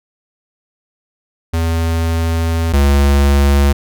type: tone pair in turn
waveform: square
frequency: 82.41 / 70.33 Hz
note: E2 / C#2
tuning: 0 / +26 cents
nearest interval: minor third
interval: 274 cents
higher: first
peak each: -14 / -9 dBFS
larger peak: second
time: 1.53-2.73 / 2.73-3.73 s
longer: first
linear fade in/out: 10 ms
effects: none